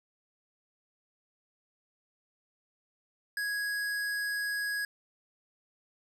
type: tone with hard clipping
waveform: sine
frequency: 1661.2 Hz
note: G#6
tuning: in tune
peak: -32 dBFS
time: 3.37-4.85 s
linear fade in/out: 2 ms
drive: 16 dB
effects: none